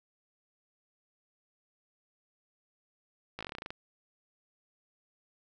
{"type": "slowing click train", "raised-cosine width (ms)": 0.3, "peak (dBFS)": -23, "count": 12, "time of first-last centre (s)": [3.39, 3.705], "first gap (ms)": 17, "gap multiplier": 1.1, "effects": []}